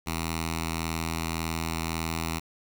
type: tone with notch filter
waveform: 5% pulse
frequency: 81.8 Hz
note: E2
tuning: 13 cents flat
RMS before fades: -31 dBFS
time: 0.06-2.4 s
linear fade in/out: 20 ms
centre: 530 Hz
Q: 0.64
effects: 9-bit